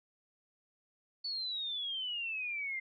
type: exponential sweep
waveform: sine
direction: down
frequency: 4500 to 2076 Hz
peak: -35 dBFS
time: 1.24-2.8 s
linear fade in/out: 10 ms
effects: none